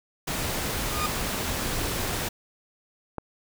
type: noise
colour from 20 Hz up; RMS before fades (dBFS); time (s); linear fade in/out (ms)
pink; -29; 0.27-2.29; 10
type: tone with exponential growth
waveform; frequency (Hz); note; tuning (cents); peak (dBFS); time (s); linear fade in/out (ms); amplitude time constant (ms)
40% pulse; 1223; D#6; -30; -23; 0.71-1.06; 1; 76
type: click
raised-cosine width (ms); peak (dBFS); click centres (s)
1; -17; 3.183
effects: none